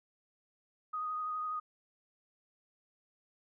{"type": "tone with vibrato", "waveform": "sine", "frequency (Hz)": 1244.5, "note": "D#6", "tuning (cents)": 0, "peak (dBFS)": -34, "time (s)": [0.93, 1.6], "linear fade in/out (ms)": 10, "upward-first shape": "sine", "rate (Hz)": 12, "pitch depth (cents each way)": 17, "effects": []}